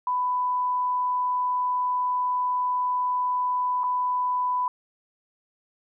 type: tone with dropouts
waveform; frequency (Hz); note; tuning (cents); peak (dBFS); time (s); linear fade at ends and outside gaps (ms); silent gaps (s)
sine; 996; B5; +14; -22; 0.07-4.68; 2; 3.835-3.839
effects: none